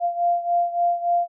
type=beating tone pair; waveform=sine; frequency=694 / 697.5 Hz; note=F5 / F5; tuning=-11 / -2 cents; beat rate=3.5 Hz; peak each=-20 / -24 dBFS; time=0-1.28 s; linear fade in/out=50 ms; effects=none